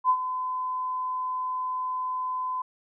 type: tone with ADSR envelope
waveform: sine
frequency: 1017 Hz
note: C6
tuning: 50 cents flat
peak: -16 dBFS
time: 0.04-2.62 s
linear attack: 54 ms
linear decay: 69 ms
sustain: -11 dB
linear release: 5 ms
effects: none